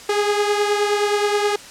sawtooth beating tone pair, 411 / 420.5 Hz, G#4 / G#4, -18 / +22 cents, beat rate 9.5 Hz, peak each -14 / -20 dBFS, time 0.09-1.56 s, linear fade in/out 5 ms, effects white hiss -39 dBFS RMS until 1.7 s + low-pass 8000 Hz 12 dB/octave

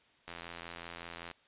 click train, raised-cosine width 0.3 ms, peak -27 dBFS, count 89, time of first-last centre 0.28-1.313 s, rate 85.2 Hz, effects white hiss -66 dBFS RMS until 1.47 s + resampled to 8000 Hz

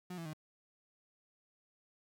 35% pulse tone with pitch steps, 180.5 / 166.3 / 155 Hz, F#3 / E3 / D#3, -43 / +16 / -6 cents, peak -40 dBFS, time 0.1-0.334 s, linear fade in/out 5 ms, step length 78 ms, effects none

